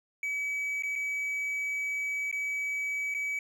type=tone with dropouts; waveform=triangle; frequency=2282 Hz; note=C#7; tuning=50 cents sharp; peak=-28 dBFS; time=0.23-3.39 s; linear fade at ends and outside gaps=2 ms; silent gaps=0.824-0.834 / 0.955-0.959 / 2.314-2.326 / 3.141-3.147 s; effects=none